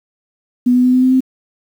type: tone with pitch steps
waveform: sine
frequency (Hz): 246.9 / 249.5 / 252.1 / 254.7 / 257.4 / 260.1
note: B3 / B3 / B3 / C4 / C4 / C4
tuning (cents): 0 / +18 / +36 / -46 / -28 / -10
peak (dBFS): -8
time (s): 0.66-1.206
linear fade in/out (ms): 10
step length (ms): 91
effects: 7-bit